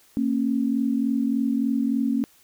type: tone pair together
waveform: sine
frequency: 229.6 / 273 Hz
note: A#3 / C#4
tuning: -26 / -26 cents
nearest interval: minor third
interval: 300 cents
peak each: -23 dBFS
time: 0.17-2.24 s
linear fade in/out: 0 ms
effects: white hiss -57 dBFS RMS until 2.43 s